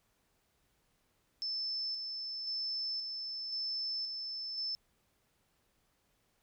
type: tone with tremolo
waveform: sine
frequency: 5274 Hz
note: E8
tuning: in tune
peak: -34 dBFS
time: 1.42-4.75 s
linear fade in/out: 0 ms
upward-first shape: square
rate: 0.95 Hz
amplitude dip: 35%
effects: pink hiss -75 dBFS RMS until 6.42 s